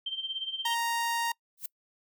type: tone with tremolo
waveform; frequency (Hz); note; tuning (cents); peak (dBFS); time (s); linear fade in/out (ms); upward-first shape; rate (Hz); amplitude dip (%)
sine; 3136; G7; 0; -29; 0.06-0.75; 5; sine; 17; 75
type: tone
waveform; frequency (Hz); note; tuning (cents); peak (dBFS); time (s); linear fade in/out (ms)
sawtooth; 932.3; A#5; 0; -24; 0.65-1.32; 5
type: noise with exponential growth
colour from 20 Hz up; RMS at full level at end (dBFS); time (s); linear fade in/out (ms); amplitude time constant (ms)
violet; -30; 1.57-1.66; 5; 19
effects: noise-tail reverb RT60 0.1 s tail -25 dB re dry